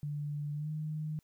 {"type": "tone with pitch glide", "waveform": "sine", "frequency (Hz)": [146.9, 154.03], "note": ["D3", "D#3"], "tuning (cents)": [1, -17], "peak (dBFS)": -34, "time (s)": [0.03, 1.19], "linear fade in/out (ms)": 0, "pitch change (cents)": 82, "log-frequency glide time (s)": [0.54, 0.7], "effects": ["white hiss -75 dBFS RMS until 1.23 s"]}